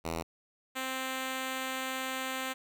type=tone pair in turn; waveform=5% pulse; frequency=82.41 / 261.6 Hz; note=E2 / C4; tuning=0 / 0 cents; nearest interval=octave + minor sixth; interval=2000 cents; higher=second; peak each=-22 dBFS; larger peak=neither; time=0.04-0.23 / 0.75-2.54 s; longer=second; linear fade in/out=20 ms; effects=none

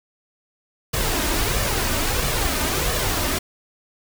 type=noise with flanger; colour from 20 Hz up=pink; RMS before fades=-22 dBFS; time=0.93-3.39 s; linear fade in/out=10 ms; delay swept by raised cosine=1.7 to 3.3 ms; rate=1.5 Hz; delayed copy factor=+0.5; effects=none

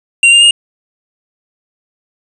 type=tone with pitch steps; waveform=square; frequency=2764 / 2801 / 2838 Hz; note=F7 / F7 / F7; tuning=-19 / +4 / +27 cents; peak=-4 dBFS; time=0.23-0.509 s; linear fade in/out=2 ms; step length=93 ms; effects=resampled to 22050 Hz + 7-bit

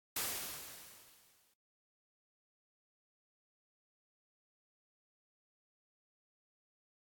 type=noise with exponential decay; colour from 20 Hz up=white; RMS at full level=-35 dBFS; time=0.16-1.54 s; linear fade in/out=5 ms; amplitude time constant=300 ms; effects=AAC 64 kbps

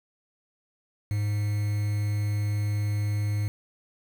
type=tone with quantisation; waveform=triangle; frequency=103.83 Hz; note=G#2; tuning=in tune; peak=-22 dBFS; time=1.11-3.48 s; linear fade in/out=0 ms; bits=7; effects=none

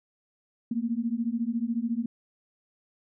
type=beating tone pair; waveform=sine; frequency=225.7 / 239.7 Hz; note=A3 / A#3; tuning=+44 / +48 cents; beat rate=14 Hz; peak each=-29 dBFS; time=0.71-2.06 s; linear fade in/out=5 ms; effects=none

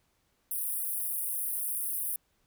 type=high-pass noise; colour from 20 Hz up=pink; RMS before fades=-33 dBFS; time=0.51-2.16 s; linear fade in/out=2 ms; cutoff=9300 Hz; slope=96 dB/octave; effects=pink hiss -73 dBFS RMS until 2.46 s

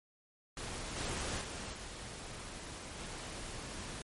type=noise with level steps; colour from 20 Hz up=pink; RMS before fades=-42 / -38 / -43 / -46 / -44 dBFS; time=0.57-4.02 s; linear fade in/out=2 ms; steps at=0.96 / 1.41 / 1.73 / 2.98 s; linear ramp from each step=5 ms; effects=MP3 48 kbps

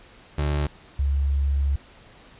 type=tone pair in turn; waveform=30% pulse / sine; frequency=73.42 / 69.63 Hz; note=D2 / C#2; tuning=0 / +8 cents; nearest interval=minor second; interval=92 cents; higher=first; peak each=-19 dBFS; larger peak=neither; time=0.38-0.67 / 0.99-1.76 s; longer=second; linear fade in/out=5 ms; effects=pink hiss -50 dBFS RMS until 2.39 s + resampled to 8000 Hz

